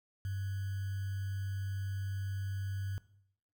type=tone with sample-and-hold; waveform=sine; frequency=97.3 Hz; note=G2; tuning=12 cents flat; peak=-34 dBFS; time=0.25-2.98 s; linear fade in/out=0 ms; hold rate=1575 Hz; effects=noise-tail reverb RT60 0.7 s tail -18 dB re dry